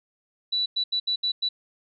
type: tone bursts at uneven times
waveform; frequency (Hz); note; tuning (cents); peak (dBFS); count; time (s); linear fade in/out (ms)
sine; 3951; B7; 0; -22; 6; 0.52-0.66 / 0.76-0.84 / 0.92-1 / 1.07-1.16 / 1.23-1.32 / 1.42-1.49; 10
effects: none